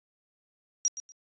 sine tone with echo, 5730 Hz, F8, 44 cents sharp, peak -22 dBFS, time 0.85-0.88 s, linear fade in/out 0 ms, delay 120 ms, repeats 2, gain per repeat -13 dB, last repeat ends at 1.12 s, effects resampled to 16000 Hz

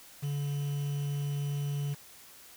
triangle tone with quantisation, 143.2 Hz, D3, 43 cents flat, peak -28 dBFS, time 0.22-1.95 s, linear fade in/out 20 ms, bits 8, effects white hiss -53 dBFS RMS until 2.56 s

